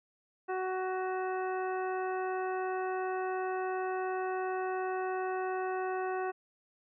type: harmonic tone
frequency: 373.1 Hz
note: F#4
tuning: 14 cents sharp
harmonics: 1 / 2 / 3 / 4 / 5 / 7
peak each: -34 / -36 / -42 / -43 / -47 / -52 dBFS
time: 0.48-6.32 s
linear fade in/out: 20 ms
effects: none